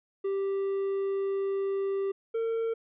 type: tone pair in turn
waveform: triangle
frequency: 392 / 454.6 Hz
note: G4 / A#4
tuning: 0 / -43 cents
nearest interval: minor third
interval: 257 cents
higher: second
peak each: -25 dBFS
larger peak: neither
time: 0.24-2.12 / 2.34-2.74 s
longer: first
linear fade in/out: 10 ms
effects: resampled to 8000 Hz